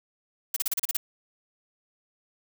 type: noise bursts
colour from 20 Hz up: blue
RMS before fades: -26 dBFS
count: 8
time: 0.54-0.97 s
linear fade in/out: 5 ms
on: 24 ms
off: 34 ms
effects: none